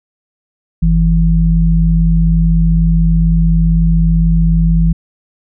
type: tone pair together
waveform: sine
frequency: 48.88 / 164.81 Hz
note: G1 / E3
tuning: -4 / 0 cents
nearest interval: octave + major sixth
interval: 2104 cents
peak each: -10 dBFS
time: 0.82-4.93 s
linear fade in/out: 10 ms
effects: none